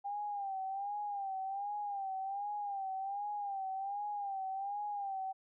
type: tone with vibrato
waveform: sine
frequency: 796 Hz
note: G5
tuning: 26 cents sharp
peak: -36 dBFS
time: 0.04-5.33 s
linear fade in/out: 20 ms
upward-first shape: sine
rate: 1.3 Hz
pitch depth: 74 cents each way
effects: none